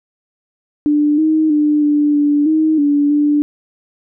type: tone with pitch steps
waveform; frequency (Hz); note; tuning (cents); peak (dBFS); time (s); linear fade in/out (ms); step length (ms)
sine; 296.1 / 313.6 / 298.7 / 294.7 / 291.8 / 313.9 / 289 / 294.1; D4 / D#4 / D4 / D4 / D4 / D#4 / D4 / D4; +14 / +14 / +29 / +6 / -11 / +15 / -28 / +3; -10; 0.86-3.42; 0; 320
effects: none